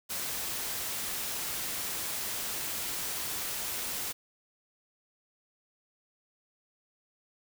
white noise, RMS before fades -35 dBFS, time 0.09-4.13 s, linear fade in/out 20 ms, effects none

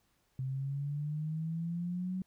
sine exponential sweep, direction up, 130 to 188.1 Hz, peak -33 dBFS, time 0.39-2.22 s, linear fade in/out 2 ms, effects pink hiss -74 dBFS RMS until 2.26 s

